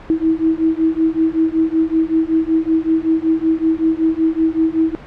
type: beating tone pair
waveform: sine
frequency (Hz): 320 / 325.3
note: D#4 / E4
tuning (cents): +49 / -23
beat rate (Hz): 5.3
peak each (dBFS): -16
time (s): 0.1-4.95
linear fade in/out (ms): 0
effects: pink hiss -37 dBFS RMS until 5.06 s + low-pass 2000 Hz 12 dB/octave